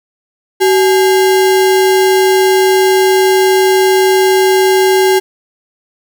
sine tone with sample-and-hold, 378.6 Hz, F#4, 40 cents sharp, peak -6 dBFS, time 0.6-5.2 s, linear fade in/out 20 ms, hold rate 1225 Hz, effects none

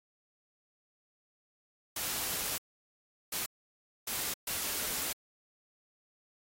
white noise bursts at uneven times, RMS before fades -35 dBFS, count 4, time 1.96-2.58 / 3.32-3.46 / 4.07-4.34 / 4.47-5.13 s, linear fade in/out 5 ms, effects AAC 48 kbps

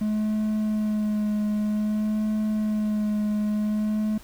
triangle tone with vibrato, 212.5 Hz, G#3, 40 cents sharp, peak -20 dBFS, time 0.01-4.18 s, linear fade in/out 5 ms, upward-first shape sine, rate 0.53 Hz, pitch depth 18 cents each way, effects added 50 Hz sine -50 dBFS peak until 4.23 s + pink hiss -50 dBFS RMS until 4.23 s

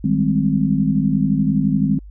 sine chord, Ab major seventh, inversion second, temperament equal, 155.56 / 196 / 207.7 / 261.6 Hz, Eb3 / G3 / Ab3 / C4, 0 / 0 / 0 / 0 cents, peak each -20 dBFS, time 0.04-1.99 s, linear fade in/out 5 ms, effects added 50 Hz sine -35 dBFS peak until 2.1 s

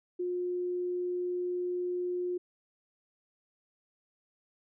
sine tone, 357.6 Hz, F4, 41 cents sharp, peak -30 dBFS, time 0.19-2.38 s, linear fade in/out 10 ms, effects none

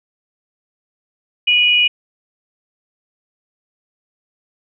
sine tone pair together, 2466 / 2915 Hz, D#7 / F#7, -16 / -26 cents, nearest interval minor third, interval 290 cents, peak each -13 dBFS, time 1.47-1.88 s, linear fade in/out 10 ms, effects none

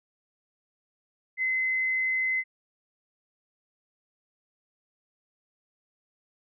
sine tone, 2048 Hz, C7, 38 cents flat, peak -24 dBFS, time 1.37-2.44 s, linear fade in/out 50 ms, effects none

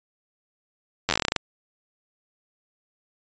slowing click train, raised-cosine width 0.2 ms, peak -4 dBFS, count 13, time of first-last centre 1.09-1.363 s, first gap 10 ms, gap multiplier 1.14, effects resampled to 16000 Hz

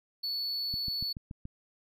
triangle tone, 4435 Hz, C#8, in tune, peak -30 dBFS, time 0.23-1.13 s, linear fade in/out 10 ms
click train, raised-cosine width 5 ms, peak -28 dBFS, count 6, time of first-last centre 0.74-1.454 s, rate 7 Hz
effects none

